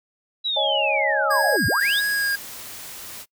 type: linear two-way sweep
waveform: sine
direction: down then up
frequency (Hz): 3951 to 69.3 to 3951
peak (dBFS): -21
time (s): 0.44-2.01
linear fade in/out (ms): 20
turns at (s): 1.67
type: chord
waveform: sine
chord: C# suspended second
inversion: none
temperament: just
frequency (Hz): 554.4 / 623.7 / 831.5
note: C#5 / D#5 / G#5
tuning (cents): 0 / +4 / +2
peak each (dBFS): -25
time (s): 0.56-1.57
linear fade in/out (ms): 10
type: tone with vibrato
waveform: square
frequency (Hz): 1636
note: G#6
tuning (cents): -26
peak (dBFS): -21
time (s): 1.3-2.36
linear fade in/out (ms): 10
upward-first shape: triangle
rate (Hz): 1.6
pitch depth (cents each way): 26
type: noise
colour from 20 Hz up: white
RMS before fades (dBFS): -37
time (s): 1.78-3.26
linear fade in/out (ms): 50
effects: noise-tail reverb RT60 0.1 s tail -23 dB re dry